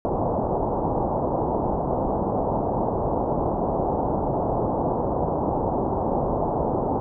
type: low-pass noise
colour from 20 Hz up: white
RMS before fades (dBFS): -24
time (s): 0.05-7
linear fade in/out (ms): 0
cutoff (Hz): 910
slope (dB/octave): 48
effects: none